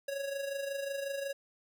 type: tone with amplitude modulation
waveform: square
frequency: 554.4 Hz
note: C#5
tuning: in tune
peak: -33 dBFS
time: 0.08-1.33 s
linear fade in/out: 5 ms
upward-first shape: sine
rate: 25.5 Hz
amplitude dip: 55%
effects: none